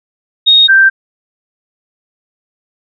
sine tone pair in turn, 3729 / 1567.9 Hz, A#7 / G6, 0 / 0 cents, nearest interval octave + minor third, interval 1500 cents, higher first, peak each -3 dBFS, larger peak neither, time 0.46-0.68 / 0.68-0.9 s, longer neither, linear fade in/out 20 ms, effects none

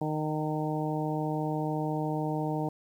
harmonic tone with a mistuned harmonic, 154 Hz, D#3, 17 cents flat, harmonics 1 / 2 / 3 / 4 / 5 / 6, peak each -32 / -33 / -37 / -38 / -37 / -39 dBFS, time 0.01-2.69 s, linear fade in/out 5 ms, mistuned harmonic 6, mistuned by -16 cents, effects 10-bit

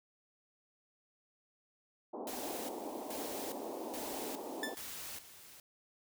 pink band-pass noise, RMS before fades -43 dBFS, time 2.13-4.75 s, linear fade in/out 10 ms, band 240 to 960 Hz, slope 48 dB/octave
white noise with tremolo, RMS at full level -45 dBFS, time 2.27-5.6 s, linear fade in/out 2 ms, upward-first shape square, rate 1.2 Hz, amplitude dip 70%
sawtooth tone with exponential decay, 1760 Hz, A6, in tune, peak -30 dBFS, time 4.63-4.81 s, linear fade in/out 2 ms, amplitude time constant 39 ms
effects none

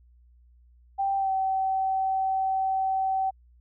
sine tone with pitch glide, 784 to 766.1 Hz, G5 to G5, 0 to -40 cents, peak -23 dBFS, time 0.98-3.31 s, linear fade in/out 20 ms, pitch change -40 cents, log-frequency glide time 1.17-1.31 s, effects added 60 Hz sine -54 dBFS peak until 3.6 s

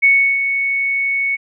sine tone with ADSR envelope, 2217 Hz, C#7, in tune, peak -7 dBFS, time 0.02-1.37 s, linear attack 20 ms, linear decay 340 ms, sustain -8 dB, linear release 26 ms, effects none

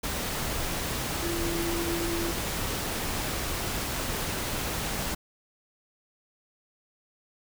sine tone in noise, 338.8 Hz, E4, 48 cents sharp, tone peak -30 dBFS, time 1.22-2.32 s, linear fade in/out 10 ms, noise pink, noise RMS -31 dBFS, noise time 0.03-5.15 s, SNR -2 dB, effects none

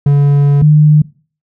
triangle / sine tone pair in turn, 142.7 / 151.19 Hz, D3 / D#3, -49 / -49 cents, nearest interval minor second, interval 100 cents, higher second, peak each -3 dBFS, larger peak neither, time 0.06-0.62 / 0.62-1.02 s, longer first, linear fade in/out 5 ms, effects noise-tail reverb RT60 0.4 s tail -22 dB re dry

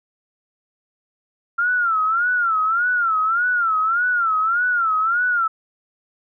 sine tone with vibrato, 1371 Hz, F6, 32 cents flat, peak -16 dBFS, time 1.58-5.48 s, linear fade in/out 10 ms, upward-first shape sine, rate 1.7 Hz, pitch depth 140 cents each way, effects none

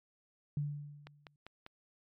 sine tone with exponential decay, 145.9 Hz, D3, 11 cents flat, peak -30 dBFS, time 0.57-1.36 s, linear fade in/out 2 ms, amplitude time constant 170 ms
click train, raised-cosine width 0.3 ms, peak -32 dBFS, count 4, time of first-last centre 1.07-1.664 s, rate 5.05 Hz
effects MP3 64 kbps

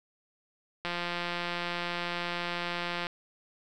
click train, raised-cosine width 0.3 ms, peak -17 dBFS, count 387, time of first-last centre 0.85-3.068 s, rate 174 Hz, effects none

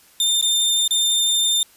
sawtooth tone with dropouts, 3606 Hz, A7, 42 cents sharp, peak -13 dBFS, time 0.2-1.63 s, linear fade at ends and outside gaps 2 ms, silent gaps 0.413-0.425 / 0.878-0.908 s, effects white hiss -52 dBFS RMS until 1.76 s + resampled to 32000 Hz

